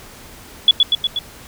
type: tone with echo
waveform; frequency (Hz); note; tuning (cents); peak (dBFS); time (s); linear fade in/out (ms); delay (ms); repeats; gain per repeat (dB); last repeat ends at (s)
sine; 3400; G#7; +40; -5; 0.68-0.71; 2; 120; 4; -3; 1.19
effects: pink hiss -40 dBFS RMS until 1.47 s